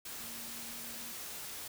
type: tone in noise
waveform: sine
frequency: 233.1 Hz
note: A#3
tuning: in tune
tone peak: -54 dBFS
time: 0.2-1.12 s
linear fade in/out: 5 ms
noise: white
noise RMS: -44 dBFS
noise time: 0.05-1.68 s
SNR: -13 dB
effects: none